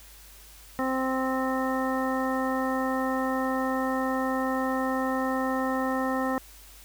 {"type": "harmonic tone", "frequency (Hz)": 261.6, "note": "C4", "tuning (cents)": 0, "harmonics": [1, 2, 3, 4, 5, 7], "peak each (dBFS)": [-28, -31, -33, -34, -35, -36], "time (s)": [0.79, 6.38], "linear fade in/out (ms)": 0, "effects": ["added 50 Hz sine -51 dBFS peak until 6.84 s", "white hiss -51 dBFS RMS until 6.84 s"]}